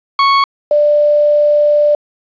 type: tone pair in turn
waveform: 40% pulse / sine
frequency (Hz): 1107 / 591.2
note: C#6 / D5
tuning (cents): -3 / +11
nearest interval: major seventh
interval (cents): 1086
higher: first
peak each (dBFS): -7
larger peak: neither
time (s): 0.19-0.44 / 0.71-1.95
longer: second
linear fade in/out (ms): 2
effects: resampled to 11025 Hz + 7-bit